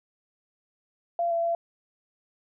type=tone with pitch steps; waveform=sine; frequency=686 / 674 / 678 Hz; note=F5 / E5 / E5; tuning=-31 / +38 / +49 cents; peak=-23 dBFS; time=1.19-1.55 s; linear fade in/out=2 ms; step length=120 ms; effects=none